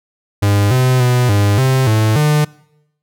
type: tone with pitch steps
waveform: 45% pulse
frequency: 101.6 / 128 / 124.2 / 101.9 / 131.4 / 108.9 / 150.1 Hz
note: G#2 / C3 / B2 / G#2 / C3 / A2 / D3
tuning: -38 / -38 / +10 / -32 / +8 / -17 / +38 cents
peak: -10 dBFS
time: 0.42-2.45 s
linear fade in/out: 10 ms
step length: 290 ms
effects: noise-tail reverb RT60 0.8 s tail -23 dB re dry